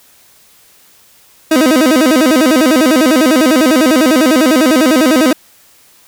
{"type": "tone with vibrato", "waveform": "30% pulse", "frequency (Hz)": 283.7, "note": "C#4", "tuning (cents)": 40, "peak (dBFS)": -4, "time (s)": [1.51, 5.33], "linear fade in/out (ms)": 5, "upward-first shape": "square", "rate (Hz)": 10, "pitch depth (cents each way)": 190, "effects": ["white hiss -46 dBFS RMS until 6.07 s"]}